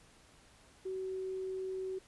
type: tone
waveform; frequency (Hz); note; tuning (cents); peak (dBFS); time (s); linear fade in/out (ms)
sine; 377.4; F#4; +34; -36; 0.85-1.99; 10
effects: pink hiss -62 dBFS RMS until 2.07 s + resampled to 24000 Hz